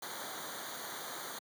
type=noise with comb filter; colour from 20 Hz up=pink; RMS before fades=-43 dBFS; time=0.02-1.39 s; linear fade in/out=5 ms; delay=0.38 ms; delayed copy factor=-0.9; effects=high-pass 150 Hz 12 dB/octave